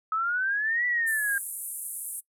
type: exponential two-way sweep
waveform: sine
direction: up then down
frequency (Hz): 1277 to 1974 to 1596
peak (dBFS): -24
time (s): 0.12-1.38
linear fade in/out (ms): 2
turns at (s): 0.86
type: band-pass noise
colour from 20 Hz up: white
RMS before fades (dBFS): -36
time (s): 1.06-2.21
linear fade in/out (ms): 20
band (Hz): 8900 to 12000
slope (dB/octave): 48
effects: noise-tail reverb RT60 0.1 s tail -21 dB re dry